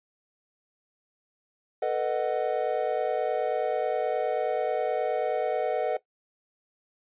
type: chord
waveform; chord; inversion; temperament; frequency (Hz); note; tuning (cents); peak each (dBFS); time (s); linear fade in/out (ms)
triangle; B dominant seventh; third; just; 444.5 / 493.9 / 617.4 / 740.8; A4 / B4 / D#5 / F#5; +18 / 0 / -14 / +2; -28; 1.82-5.97; 5
effects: noise-tail reverb RT60 0.1 s tail -17 dB re dry + resampled to 8000 Hz